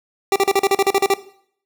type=tone bursts; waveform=25% pulse; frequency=392 Hz; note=G4; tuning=in tune; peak=-9 dBFS; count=11; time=0.32-1.139 s; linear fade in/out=2 ms; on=39 ms; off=39 ms; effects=noise-tail reverb RT60 0.6 s tail -17 dB re dry